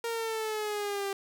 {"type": "exponential sweep", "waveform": "sawtooth", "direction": "down", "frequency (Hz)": [466.2, 392], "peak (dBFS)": -27, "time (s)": [0.04, 1.13], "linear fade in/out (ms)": 2, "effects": []}